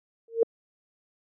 sine tone with exponential growth, 457.6 Hz, A#4, 32 cents flat, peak -13 dBFS, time 0.28-0.43 s, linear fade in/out 2 ms, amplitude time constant 31 ms, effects high-pass 300 Hz 12 dB/octave

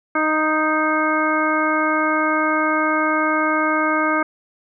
harmonic tone with a mistuned harmonic, 310 Hz, D#4, 6 cents flat, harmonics 1 / 2 / 3 / 4 / 5 / 7, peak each -22 / -24 / -26 / -21 / -23 / -26 dBFS, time 0.15-4.23 s, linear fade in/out 5 ms, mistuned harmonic 5, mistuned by +16 cents, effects none

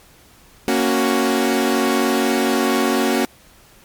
sawtooth chord, F# major, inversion first, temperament equal, 233.1 / 277.2 / 370 Hz, A#3 / C#4 / F#4, 0 / 0 / 0 cents, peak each -16 dBFS, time 0.68-3.25 s, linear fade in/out 0 ms, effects pink hiss -49 dBFS RMS until 3.84 s + MP3 96 kbps

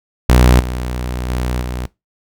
sawtooth tone with level steps, 61.74 Hz, B1, in tune, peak -3 / -16 / -13 / -17 dBFS, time 0.29-1.86 s, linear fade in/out 0 ms, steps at 0.6 / 1.29 / 1.61 s, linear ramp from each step 2 ms, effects noise-tail reverb RT60 0.2 s tail -21 dB re dry

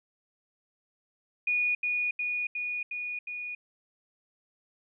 sine tone with echo, 2456 Hz, D#7, 23 cents flat, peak -24 dBFS, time 1.47-1.75 s, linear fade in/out 5 ms, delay 360 ms, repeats 5, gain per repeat -2 dB, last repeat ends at 3.55 s, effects none

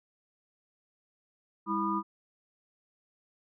sine tone cluster, 201.7 / 324.8 / 987 / 1218 Hz, G3 / E4 / B5 / D#6, +50 / -26 / -1 / -37 cents, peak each -34 / -34 / -33 / -32 dBFS, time 1.66-2.03 s, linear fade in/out 50 ms, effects none

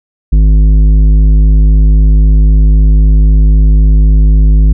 sine tone with tanh clipping, 51.91 Hz, G#1, in tune, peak -4 dBFS, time 0.32-4.73 s, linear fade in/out 10 ms, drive 10 dB, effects none

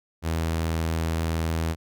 sawtooth tone, 81.5 Hz, E2, 19 cents flat, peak -20 dBFS, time 0.22-1.76 s, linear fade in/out 50 ms, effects none

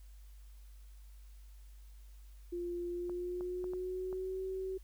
sine tone with pitch glide, 349.2 to 378.6 Hz, F4 to F#4, 0 to +40 cents, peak -36 dBFS, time 2.52-4.78 s, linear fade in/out 10 ms, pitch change +140 cents, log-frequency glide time 2.88-4.43 s
clicks, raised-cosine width 1 ms, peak -35 dBFS, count 5, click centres 3.096 / 3.409 / 3.642 / 3.735 / 4.128 s
effects added 50 Hz sine -51 dBFS peak until 4.83 s + white hiss -69 dBFS RMS until 4.83 s

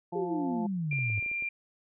harmonic tone, 174.61 Hz, F3, in tune, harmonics 1 / 2 / 3 / 4 / 5, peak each -39 / -37 / -47 / -40 / -39 dBFS, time 0.12-0.67 s, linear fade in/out 10 ms
sine exponential sweep, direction down, 415.3 to 98.7 Hz, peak -29 dBFS, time 0.15-1.2 s, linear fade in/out 10 ms
sine tone, 2382 Hz, D7, 24 cents sharp, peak -30 dBFS, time 0.91-1.49 s, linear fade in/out 5 ms
clicks, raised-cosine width 2 ms, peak -37 dBFS, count 8, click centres 0.928 / 0.987 / 1.101 / 1.178 / 1.226 / 1.262 / 1.315 / 1.424 s
effects none

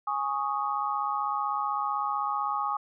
sine chord, Ab suspended fourth, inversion none, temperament equal, 830.6 / 1108.7 / 1244.5 Hz, Ab5 / Db6 / Eb6, 0 / 0 / 0 cents, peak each -31 dBFS, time 0.07-2.77 s, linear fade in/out 5 ms, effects none

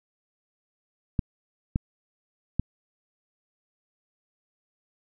clicks, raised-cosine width 5 ms, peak -11 dBFS, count 3, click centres 1.192 / 1.759 / 2.596 s, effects none

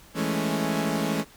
sawtooth chord, A major seventh, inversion second, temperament equal, 164.81 / 207.7 / 220 / 277.2 Hz, E3 / G#3 / A3 / C#4, 0 / 0 / 0 / 0 cents, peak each -26 dBFS, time 0.14-1.25 s, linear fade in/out 50 ms, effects pink hiss -52 dBFS RMS until 1.36 s

